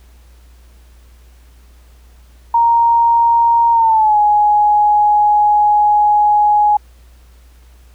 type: tone with pitch glide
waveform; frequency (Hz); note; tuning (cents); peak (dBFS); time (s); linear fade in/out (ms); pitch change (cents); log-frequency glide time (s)
sine; 932.3 to 835.4; A#5 to G#5; 0 to +10; -8; 2.54-6.77; 5; -190; 3.72-4.18
effects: added 60 Hz sine -41 dBFS peak until 7.94 s + pink hiss -53 dBFS RMS until 7.94 s